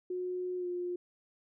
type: tone with pitch glide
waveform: sine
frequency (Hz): 363.1 to 355.2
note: F#4 to F4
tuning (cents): -33 to +29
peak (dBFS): -33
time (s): 0.1-0.96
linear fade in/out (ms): 5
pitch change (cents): -38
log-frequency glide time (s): 0.57-0.67
effects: none